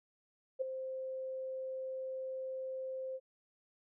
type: tone with ADSR envelope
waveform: sine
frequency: 523.3 Hz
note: C5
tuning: in tune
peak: -29 dBFS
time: 0.59-3.2 s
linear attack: 24 ms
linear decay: 11 ms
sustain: -9 dB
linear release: 46 ms
effects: none